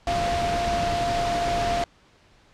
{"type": "tone in noise", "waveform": "sine", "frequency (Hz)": 694, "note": "F5", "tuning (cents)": -11, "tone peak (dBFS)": -23, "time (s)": [0.07, 1.84], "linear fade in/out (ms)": 2, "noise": "pink", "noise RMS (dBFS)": -28, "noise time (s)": [0.07, 1.84], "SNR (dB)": 2, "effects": ["pink hiss -57 dBFS RMS until 2.53 s", "low-pass 5000 Hz 12 dB/octave"]}